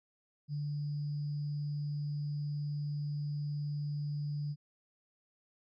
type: tone with sample-and-hold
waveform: sine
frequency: 146.83 Hz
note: D3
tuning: in tune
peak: -33 dBFS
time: 0.48-4.56 s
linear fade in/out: 50 ms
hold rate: 4900 Hz
effects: MP3 32 kbps